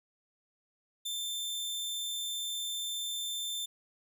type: tone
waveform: sawtooth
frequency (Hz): 3559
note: A7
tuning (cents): +19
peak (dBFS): -31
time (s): 1.05-3.66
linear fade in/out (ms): 10
effects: none